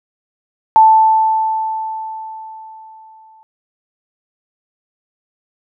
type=tone with exponential decay; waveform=sine; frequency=880 Hz; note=A5; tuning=in tune; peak=-3 dBFS; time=0.76-3.43 s; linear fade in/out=0 ms; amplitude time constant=580 ms; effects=none